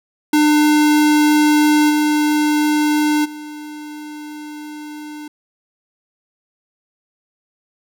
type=tone with level steps; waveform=square; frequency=300.5 Hz; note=D4; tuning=40 cents sharp; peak=-11 / -14 / -30 dBFS; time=0.33-5.28 s; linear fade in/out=5 ms; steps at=1.89 / 3.24 s; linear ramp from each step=20 ms; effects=none